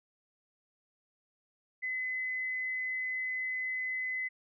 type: tone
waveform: sine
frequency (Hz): 2026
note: B6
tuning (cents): +44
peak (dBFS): -32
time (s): 1.82-4.29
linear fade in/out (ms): 20
effects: none